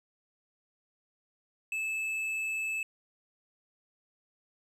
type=tone with tanh clipping; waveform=sine; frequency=2615 Hz; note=E7; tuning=15 cents flat; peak=-32 dBFS; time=1.72-2.83 s; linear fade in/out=2 ms; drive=7 dB; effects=none